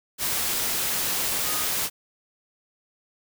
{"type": "tone in noise", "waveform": "sine", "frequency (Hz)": 1245, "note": "D#6", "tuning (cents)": 1, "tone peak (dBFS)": -35, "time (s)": [1.43, 1.67], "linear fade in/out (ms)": 50, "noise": "white", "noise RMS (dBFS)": -26, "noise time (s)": [0.18, 1.9], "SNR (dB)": -12, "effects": []}